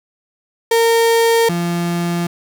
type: tone pair in turn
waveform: 35% pulse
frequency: 459.7 / 172.19 Hz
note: A#4 / F3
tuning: -24 / -24 cents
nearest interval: octave + perfect fourth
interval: 1700 cents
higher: first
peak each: -9 / -15 dBFS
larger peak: first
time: 0.71-1.49 / 1.49-2.27 s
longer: neither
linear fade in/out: 5 ms
effects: none